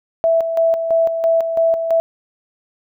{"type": "tone with tremolo", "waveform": "sine", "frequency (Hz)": 659.3, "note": "E5", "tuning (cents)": 0, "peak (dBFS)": -11, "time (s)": [0.24, 2], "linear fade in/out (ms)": 0, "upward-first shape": "square", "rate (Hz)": 3, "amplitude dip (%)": 55, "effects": []}